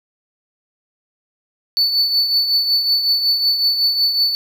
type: tone with tremolo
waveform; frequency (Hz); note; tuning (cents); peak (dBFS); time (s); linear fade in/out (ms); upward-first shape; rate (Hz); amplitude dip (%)
triangle; 4482; C#8; +18; -10; 1.77-4.35; 0; triangle; 5.4; 60
effects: 8-bit